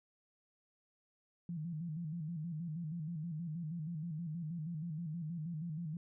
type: tone with vibrato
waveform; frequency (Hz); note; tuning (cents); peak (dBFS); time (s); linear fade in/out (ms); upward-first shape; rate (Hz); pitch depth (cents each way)
sine; 162.5; E3; -24; -38; 1.49-5.97; 2; square; 6.3; 100
effects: none